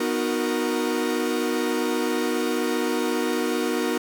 45% pulse chord, B major seventh, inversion none, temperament equal with one note detuned, 246.9 / 311.1 / 366 / 466.2 Hz, B3 / D#4 / F#4 / A#4, 0 / 0 / -19 / 0 cents, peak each -28 dBFS, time 0-3.98 s, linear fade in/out 5 ms, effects none

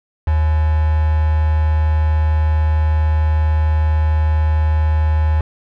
sine tone with quantisation, 77.78 Hz, D#2, in tune, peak -12 dBFS, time 0.27-5.41 s, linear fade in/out 5 ms, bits 4, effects low-pass 2000 Hz 12 dB/octave

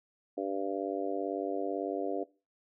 harmonic tone, 98 Hz, G2, in tune, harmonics 3 / 4 / 5 / 6 / 7, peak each -36 / -37 / -38 / -39 / -39 dBFS, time 0.37-2.24 s, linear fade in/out 10 ms, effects noise-tail reverb RT60 0.3 s tail -19 dB re dry

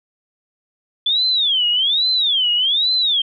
sine tone with vibrato, 3425 Hz, A7, 47 cents flat, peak -14 dBFS, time 1.06-3.22 s, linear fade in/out 5 ms, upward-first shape sine, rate 1.2 Hz, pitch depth 300 cents each way, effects none

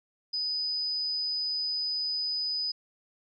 sine tone, 4989 Hz, D#8, 4 cents sharp, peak -28 dBFS, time 0.33-2.72 s, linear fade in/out 10 ms, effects none

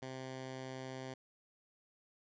10% pulse tone, 130.81 Hz, C3, in tune, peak -35 dBFS, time 0.02-1.14 s, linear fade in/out 5 ms, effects resampled to 16000 Hz

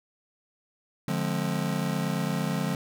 square chord, D half-diminished seventh, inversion none, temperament just, 146.83 / 176.2 / 211.4 / 264.3 Hz, D3 / F3 / Ab3 / C4, 0 / +16 / +31 / +18 cents, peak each -32 / -31 / -33 / -36 dBFS, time 1.08-2.75 s, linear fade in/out 2 ms, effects none

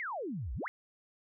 sine exponential two-way sweep, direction down then up, 2221 to 51.91 to 2221 Hz, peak -35 dBFS, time 0-0.68 s, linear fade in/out 0 ms, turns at 0.54 s, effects none

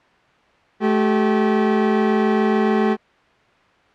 30% pulse tone pair together, 216.2 / 385.3 Hz, A3 / G4, -30 / -30 cents, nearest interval minor seventh, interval 1000 cents, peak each -14 / -17 dBFS, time 0.8-2.97 s, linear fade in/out 50 ms, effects white hiss -54 dBFS RMS until 3.94 s + low-pass 2000 Hz 12 dB/octave

